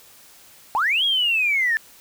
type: linear two-way sweep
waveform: triangle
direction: up then down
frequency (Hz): 789 to 3337 to 1737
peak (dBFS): -14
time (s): 0.75-1.77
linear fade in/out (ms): 0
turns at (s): 1.04
effects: tanh soft clip ceiling -15 dBFS + white hiss -49 dBFS RMS until 2 s